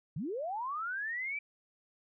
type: linear sweep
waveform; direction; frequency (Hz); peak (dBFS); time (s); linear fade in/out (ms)
sine; up; 123.47 to 2349; -34; 0.16-1.39; 5
effects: none